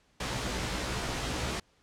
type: noise with comb filter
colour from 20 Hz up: pink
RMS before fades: -33 dBFS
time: 0.2-1.6 s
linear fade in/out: 5 ms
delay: 16 ms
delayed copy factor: +0.9
effects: pink hiss -67 dBFS RMS until 1.82 s + low-pass 7000 Hz 12 dB/octave